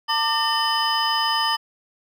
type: tone cluster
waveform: triangle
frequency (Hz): 904 / 1188 / 1813 / 3022 / 5030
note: A5 / D6 / A#6 / F#7 / D#8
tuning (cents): +47 / +20 / -49 / +36 / +18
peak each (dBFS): -22 / -24 / -26 / -24 / -25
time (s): 0.08-1.57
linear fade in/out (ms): 20
effects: none